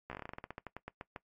slowing click train, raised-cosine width 0.5 ms, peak -27 dBFS, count 19, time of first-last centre 0.1-1.162 s, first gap 14 ms, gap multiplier 1.15, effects noise-tail reverb RT60 0.1 s tail -19 dB re dry + AAC 48 kbps

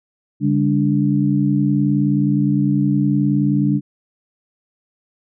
sine tone cluster, 141.6 / 200.9 / 291.3 Hz, C#3 / G3 / D4, +37 / +43 / -14 cents, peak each -18 dBFS, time 0.4-3.81 s, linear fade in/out 50 ms, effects none

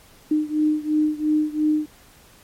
sine beating tone pair, 304.1 / 307 Hz, D#4 / D#4, -40 / -23 cents, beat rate 2.9 Hz, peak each -20 / -22 dBFS, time 0.31-1.86 s, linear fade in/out 5 ms, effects pink hiss -51 dBFS RMS until 2.43 s + MP3 64 kbps

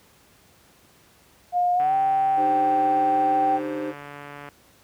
sine tone with pitch glide, 712 to 776.4 Hz, F5 to G5, +33 to -17 cents, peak -18 dBFS, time 1.52-3.6 s, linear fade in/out 50 ms, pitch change +150 cents, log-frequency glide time 1.74-1.94 s
click train, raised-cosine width 0.5 ms, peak -24 dBFS, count 388, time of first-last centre 1.8-4.487 s, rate 144 Hz
triangle chord, C minor, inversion first, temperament equal with one note detuned, 305.3 / 392 / 523.3 Hz, Eb4 / G4 / C5, -33 / 0 / 0 cents, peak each -27 / -33 / -29 dBFS, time 2.36-3.94 s, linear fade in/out 50 ms
effects pink hiss -56 dBFS RMS until 4.83 s + high-pass 60 Hz 12 dB/octave

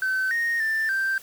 triangle tone with pitch steps, 1530 / 1858 / 1777 / 1568 Hz, G6 / A#6 / A6 / G6, -42 / -6 / +17 / 0 cents, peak -19 dBFS, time 0.02-1.18 s, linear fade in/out 2 ms, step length 290 ms, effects tanh soft clip ceiling -17 dBFS + white hiss -47 dBFS RMS until 1.22 s

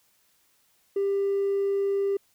sine tone with hard clipping, 396.6 Hz, G4, 20 cents sharp, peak -23 dBFS, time 0.96-2.17 s, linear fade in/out 5 ms, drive 1 dB, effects white hiss -66 dBFS RMS until 2.34 s

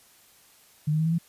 sine tone with pitch steps, 151.1 / 155.17 / 159.35 / 163.64 / 168.04 Hz, D3 / D#3 / D#3 / E3 / E3, +50 / -4 / +42 / -12 / +34 cents, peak -21 dBFS, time 0.87-1.185 s, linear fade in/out 10 ms, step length 63 ms, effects white hiss -57 dBFS RMS until 1.28 s + resampled to 32000 Hz

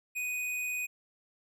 sine tone with hard clipping, 2489 Hz, D#7, in tune, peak -33 dBFS, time 0.15-0.87 s, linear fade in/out 20 ms, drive 16 dB, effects none

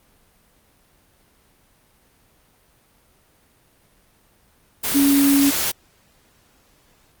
sine tone in noise, 280 Hz, C#4, 18 cents sharp, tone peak -13 dBFS, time 4.94-5.51 s, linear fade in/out 20 ms, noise white, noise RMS -22 dBFS, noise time 4.83-5.72 s, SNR +6 dB, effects pink hiss -58 dBFS RMS until 7.2 s + Opus 32 kbps

